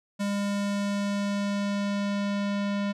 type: tone with low-pass filter sweep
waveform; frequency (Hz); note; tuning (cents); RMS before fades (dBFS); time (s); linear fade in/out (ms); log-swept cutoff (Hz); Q
square; 201.8; G#3; -49; -28; 0.19-2.93; 20; 9400 to 3800; 0.89
effects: none